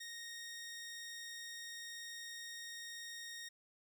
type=tone; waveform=15% pulse; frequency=1861 Hz; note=A#6; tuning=3 cents flat; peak=-40 dBFS; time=0-3.49 s; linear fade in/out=10 ms; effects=none